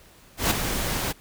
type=noise with ADSR envelope; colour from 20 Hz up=pink; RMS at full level=-19 dBFS; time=0.37-1.13 s; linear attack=140 ms; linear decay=6 ms; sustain=-8 dB; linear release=21 ms; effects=pink hiss -53 dBFS RMS until 1.2 s